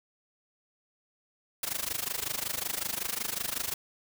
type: noise with amplitude modulation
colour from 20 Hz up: white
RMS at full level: -30 dBFS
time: 1.63-3.74 s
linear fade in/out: 2 ms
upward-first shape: sine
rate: 25.4 Hz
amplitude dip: 90%
effects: none